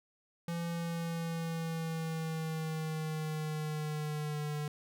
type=tone with pitch glide; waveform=square; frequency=169.4 to 149.18 Hz; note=E3 to D3; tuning=+48 to +27 cents; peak=-35 dBFS; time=0.48-4.68 s; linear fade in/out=2 ms; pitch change=-221 cents; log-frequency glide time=0.69-4.54 s; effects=none